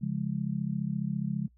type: chord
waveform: sine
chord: Db major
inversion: none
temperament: just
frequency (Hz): 138.59 / 173.24 / 207.9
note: Db3 / F3 / Ab3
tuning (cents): 0 / -14 / +2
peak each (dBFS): -33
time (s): 0.01-1.48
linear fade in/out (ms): 20
effects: noise-tail reverb RT60 0.1 s tail -24 dB re dry + added 60 Hz sine -59 dBFS peak until 1.57 s